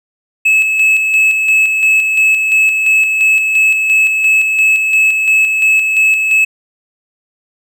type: tone with tremolo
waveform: triangle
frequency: 2593 Hz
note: E7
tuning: 29 cents flat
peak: -5 dBFS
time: 0.45-6.45 s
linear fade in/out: 10 ms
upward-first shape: square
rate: 2.9 Hz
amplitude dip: 40%
effects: none